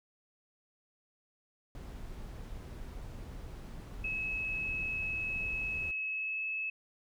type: noise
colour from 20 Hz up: brown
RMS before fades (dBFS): -44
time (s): 1.75-5.91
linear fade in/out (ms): 0
type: tone with pitch glide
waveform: sine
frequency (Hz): 2577 to 2595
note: E7 to E7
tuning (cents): -40 to -28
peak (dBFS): -33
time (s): 4.04-6.7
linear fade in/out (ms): 5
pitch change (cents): +12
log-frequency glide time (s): 6.06-6.41
effects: none